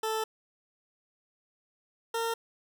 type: tone pair in turn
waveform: 20% pulse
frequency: 439.9 / 458.1 Hz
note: A4 / A#4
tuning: 0 / -30 cents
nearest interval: minor second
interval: 70 cents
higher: second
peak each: -24 dBFS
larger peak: neither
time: 0.03-0.24 / 2.14-2.34 s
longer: first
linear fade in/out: 5 ms
effects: none